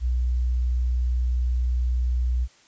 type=tone; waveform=sine; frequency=61.4 Hz; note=B1; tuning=9 cents flat; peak=-20 dBFS; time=0-2.48 s; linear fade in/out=50 ms; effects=white hiss -56 dBFS RMS until 2.67 s + resampled to 16000 Hz